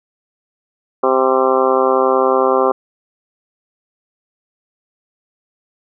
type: harmonic tone with a mistuned harmonic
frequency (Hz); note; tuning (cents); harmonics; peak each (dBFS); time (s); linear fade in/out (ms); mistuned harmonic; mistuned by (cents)
130.81; C3; 0; 2 / 3 / 4 / 5 / 6 / 7 / 8 / 9 / 10; -24 / -16 / -16 / -23 / -20 / -27 / -20 / -20 / -27; 1.03-2.72; 5; 10; +51
effects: none